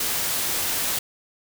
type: noise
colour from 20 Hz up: white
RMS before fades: -25 dBFS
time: 0-0.99 s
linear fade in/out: 5 ms
effects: none